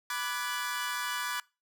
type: chord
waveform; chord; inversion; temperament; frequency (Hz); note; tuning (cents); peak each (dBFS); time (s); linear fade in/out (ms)
sawtooth; G# half-diminished seventh; first; equal with one note detuned; 987.8 / 1174.7 / 1480 / 1698.1; B5 / D6 / F#6 / G#6; 0 / 0 / 0 / +38; -34; 0.1-1.4; 2
effects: noise-tail reverb RT60 0.3 s tail -24 dB re dry